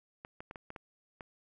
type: clicks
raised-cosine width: 0.5 ms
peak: -29 dBFS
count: 7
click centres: 0.249 / 0.405 / 0.511 / 0.558 / 0.704 / 0.762 / 1.208 s
effects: none